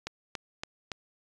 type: click train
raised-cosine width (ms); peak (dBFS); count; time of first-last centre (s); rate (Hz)
0.2; -17; 4; 0.07-0.917; 3.54
effects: resampled to 24000 Hz